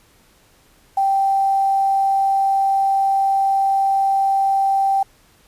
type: tone with quantisation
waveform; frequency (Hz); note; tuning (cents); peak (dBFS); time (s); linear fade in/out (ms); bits
sine; 782; G5; -4; -14; 0.97-5.03; 5; 7
effects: pink hiss -54 dBFS RMS until 5.47 s + resampled to 32000 Hz